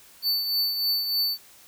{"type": "tone with tremolo", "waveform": "square", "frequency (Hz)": 4500, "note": "C#8", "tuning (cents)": 25, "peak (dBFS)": -21, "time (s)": [0.22, 1.38], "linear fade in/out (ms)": 50, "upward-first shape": "triangle", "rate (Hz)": 3.3, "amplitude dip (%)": 55, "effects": ["white hiss -52 dBFS RMS until 1.67 s"]}